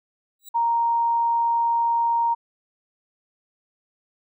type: tone with exponential growth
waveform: 5% pulse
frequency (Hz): 3893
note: B7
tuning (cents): -26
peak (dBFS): -28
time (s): 0.39-0.49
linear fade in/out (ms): 5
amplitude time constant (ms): 20
type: tone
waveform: sine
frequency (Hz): 932.3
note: A#5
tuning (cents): 0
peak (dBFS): -18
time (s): 0.54-2.35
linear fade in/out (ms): 20
effects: none